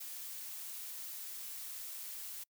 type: noise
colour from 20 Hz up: blue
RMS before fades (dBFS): -45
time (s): 0-2.44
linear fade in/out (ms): 10
effects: noise-tail reverb RT60 0.1 s tail -26 dB re dry